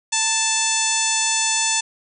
harmonic tone with a mistuned harmonic, 880 Hz, A5, in tune, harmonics 1 / 2 / 3 / 4 / 5 / 6 / 7 / 8 / 9 / 10, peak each -27 / -30 / -26 / -27 / -29 / -30 / -24 / -25 / -27 / -30 dBFS, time 0.12-1.81 s, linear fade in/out 10 ms, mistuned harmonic 1, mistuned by +36 cents, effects none

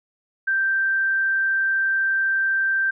sine tone, 1568 Hz, G6, in tune, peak -18 dBFS, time 0.47-2.91 s, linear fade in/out 10 ms, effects none

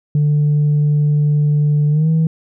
sine tone with pitch glide, 148.1 to 160.57 Hz, D3 to E3, +15 to -45 cents, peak -9 dBFS, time 0.15-2.27 s, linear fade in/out 2 ms, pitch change +140 cents, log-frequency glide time 1.9-2.09 s, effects tanh soft clip ceiling -9 dBFS

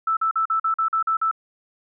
sine tone bursts, 1318.5 Hz, E6, in tune, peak -18 dBFS, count 9, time 0.07-1.313 s, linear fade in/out 5 ms, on 99 ms, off 44 ms, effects none

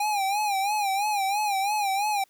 square tone with vibrato, 810 Hz, G#5, 43 cents flat, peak -24 dBFS, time 0-2.24 s, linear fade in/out 5 ms, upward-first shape sine, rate 3 Hz, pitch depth 92 cents each way, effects white hiss -65 dBFS RMS until 2.29 s

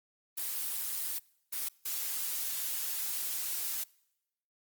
blue noise bursts at uneven times, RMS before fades -35 dBFS, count 3, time 0.37-1.19 / 1.52-1.69 / 1.85-3.84 s, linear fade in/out 10 ms, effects noise-tail reverb RT60 0.9 s tail -25 dB re dry + Opus 24 kbps

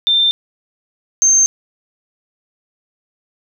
sine tone pair in turn, 3583 / 6325 Hz, A7 / G8, +31 / +15 cents, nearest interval minor seventh, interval 984 cents, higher second, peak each -10 / -8 dBFS, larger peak second, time 0.07-0.31 / 1.22-1.46 s, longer neither, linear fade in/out 0 ms, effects none

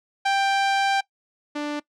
sawtooth tone pair in turn, 787 / 294.8 Hz, G5 / D4, +7 / +7 cents, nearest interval octave + perfect fourth, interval 1700 cents, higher first, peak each -15 / -22 dBFS, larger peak first, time 0.25-1.01 / 1.55-1.8 s, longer first, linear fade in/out 10 ms, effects noise-tail reverb RT60 0.1 s tail -21 dB re dry + low-pass 5000 Hz 12 dB/octave

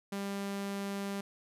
sawtooth tone, 198.8 Hz, G3, 25 cents sharp, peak -31 dBFS, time 0.12-1.21 s, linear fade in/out 5 ms, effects resampled to 32000 Hz

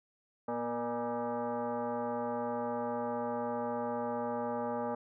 sine tone with frequency modulation, 116.54 Hz, A#2, in tune, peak -32 dBFS, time 0.48-4.95 s, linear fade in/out 5 ms, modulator 357 Hz, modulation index 2.6, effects none

